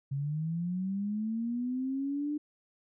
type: linear sweep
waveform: sine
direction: up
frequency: 135.2 to 300.3 Hz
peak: -30 dBFS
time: 0.11-2.38 s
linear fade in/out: 10 ms
effects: none